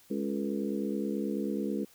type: harmonic tone with a mistuned harmonic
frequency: 69.3 Hz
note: C#2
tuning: in tune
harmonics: 3 / 4 / 5 / 6 / 7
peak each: -33 / -35 / -37 / -39 / -40 dBFS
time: 0.1-1.85 s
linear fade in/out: 10 ms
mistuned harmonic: 6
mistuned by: +61 cents
effects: white hiss -60 dBFS RMS until 1.94 s